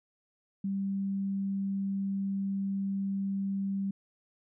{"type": "tone", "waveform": "sine", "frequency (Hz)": 196, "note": "G3", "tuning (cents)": 0, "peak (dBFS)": -29, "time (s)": [0.64, 3.91], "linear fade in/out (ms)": 5, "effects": []}